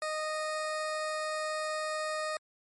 20% pulse tone, 619 Hz, D#5, 9 cents flat, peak -27 dBFS, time 0.02-2.37 s, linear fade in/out 2 ms, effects MP3 48 kbps

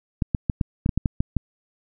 clicks, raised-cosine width 5 ms, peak -8 dBFS, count 10, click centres 0.222 / 0.348 / 0.498 / 0.612 / 0.861 / 0.892 / 0.976 / 1.058 / 1.205 / 1.367 s, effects none

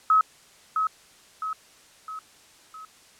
sine tone with echo, 1281 Hz, E6, 50 cents flat, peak -15 dBFS, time 0.1-0.21 s, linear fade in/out 2 ms, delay 660 ms, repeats 4, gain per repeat -6 dB, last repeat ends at 2.85 s, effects white hiss -54 dBFS RMS until 3.19 s + low-pass 9000 Hz 12 dB/octave

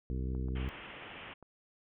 harmonic tone, 64.1 Hz, C2, 35 cents flat, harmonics 1 / 2 / 3 / 4 / 5 / 6 / 7, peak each -34 / -40 / -44 / -46 / -48 / -50 / -51 dBFS, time 0.1-0.69 s, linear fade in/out 0 ms
click train, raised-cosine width 1 ms, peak -39 dBFS, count 9, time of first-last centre 0.35-1.427 s, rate 7.43 Hz
white low-pass noise, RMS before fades -48 dBFS, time 0.55-1.34 s, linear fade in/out 10 ms, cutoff 3200 Hz, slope 96 dB/octave
effects none

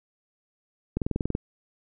click train, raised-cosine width 3 ms, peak -13 dBFS, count 9, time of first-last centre 0.97-1.351 s, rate 21 Hz, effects none

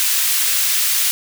white high-pass noise, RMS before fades -17 dBFS, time 0-1.11 s, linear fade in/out 0 ms, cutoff 1800 Hz, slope 12 dB/octave, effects none

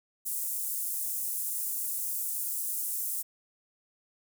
pink high-pass noise, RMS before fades -33 dBFS, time 0.25-3.23 s, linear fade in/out 20 ms, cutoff 8900 Hz, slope 24 dB/octave, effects none

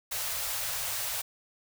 white band-stop noise, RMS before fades -33 dBFS, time 0.11-1.22 s, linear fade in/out 10 ms, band 140 to 490 Hz, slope 48 dB/octave, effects none

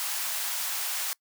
white high-pass noise, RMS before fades -31 dBFS, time 0-1.13 s, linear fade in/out 0 ms, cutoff 690 Hz, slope 24 dB/octave, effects noise-tail reverb RT60 0.1 s tail -24 dB re dry

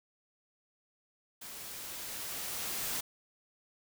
white noise with level ramp, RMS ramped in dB -46 to -35 dBFS, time 1.41-3.01 s, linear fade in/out 10 ms, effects none

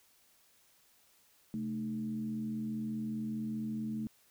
sine tone with frequency modulation, 218.8 Hz, A3, 9 cents flat, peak -34 dBFS, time 1.54-4.07 s, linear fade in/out 0 ms, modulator 84.8 Hz, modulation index 0.58, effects white hiss -67 dBFS RMS until 4.3 s

